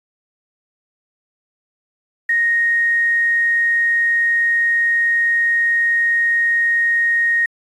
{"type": "tone with quantisation", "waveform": "sine", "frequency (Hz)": 1864.7, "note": "A#6", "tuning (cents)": 0, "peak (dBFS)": -13, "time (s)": [2.29, 7.46], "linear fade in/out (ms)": 5, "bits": 7, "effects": ["resampled to 24000 Hz"]}